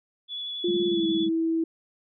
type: tone with vibrato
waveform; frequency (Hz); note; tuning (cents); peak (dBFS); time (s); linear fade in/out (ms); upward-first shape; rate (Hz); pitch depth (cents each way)
sine; 3415; G#7; +48; -31; 0.28-1.29; 50; square; 11; 11
type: tone with pitch glide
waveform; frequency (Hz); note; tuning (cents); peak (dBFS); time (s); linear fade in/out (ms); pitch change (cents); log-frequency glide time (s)
sine; 350.3 to 326.8; F4 to E4; +5 to -15; -22; 0.64-1.64; 5; -120; 0.88-1.05
type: tone bursts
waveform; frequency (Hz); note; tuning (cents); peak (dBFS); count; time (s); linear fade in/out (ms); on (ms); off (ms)
sine; 207.7; G#3; 0; -29; 11; 0.68-1.294; 5; 34; 24
effects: none